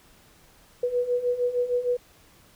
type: beating tone pair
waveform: sine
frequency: 486.1 / 492.6 Hz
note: B4 / B4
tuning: -28 / -5 cents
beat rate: 6.5 Hz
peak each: -28 / -24 dBFS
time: 0.83-1.97 s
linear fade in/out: 5 ms
effects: pink hiss -56 dBFS RMS until 2.55 s